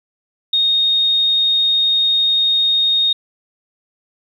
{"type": "tone", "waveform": "sine", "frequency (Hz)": 3711, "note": "A#7", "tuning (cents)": -9, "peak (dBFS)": -12, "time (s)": [0.53, 3.13], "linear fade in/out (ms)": 5, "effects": ["8-bit"]}